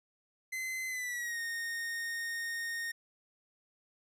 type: tone with pitch glide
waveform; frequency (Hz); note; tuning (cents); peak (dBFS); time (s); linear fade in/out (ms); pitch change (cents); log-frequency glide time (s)
45% pulse; 2050 to 1847.6; C7 to A#6; -36 to -16; -35; 0.52-2.92; 10; -180; 0.88-1.4
effects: resampled to 32000 Hz